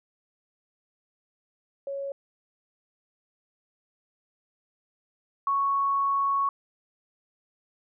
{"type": "tone pair in turn", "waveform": "sine", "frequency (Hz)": [554.4, 1108.8], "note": ["C#5", "C#6"], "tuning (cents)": [0, 0], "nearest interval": "octave", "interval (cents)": 1200, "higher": "second", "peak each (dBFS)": [-30, -22], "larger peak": "second", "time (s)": [[1.87, 2.12], [5.47, 6.49]], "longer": "second", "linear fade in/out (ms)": 2, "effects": []}